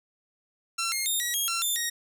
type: tone with pitch steps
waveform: 10% pulse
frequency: 1353 / 2135 / 3667 / 1919 / 3267 / 1358 / 3555 / 1878 Hz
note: E6 / C7 / A#7 / A#6 / G#7 / F6 / A7 / A#6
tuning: +45 / +34 / -29 / +50 / -29 / -49 / +17 / +12 cents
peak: -18 dBFS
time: 0.78-1.9 s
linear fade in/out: 10 ms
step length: 140 ms
effects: none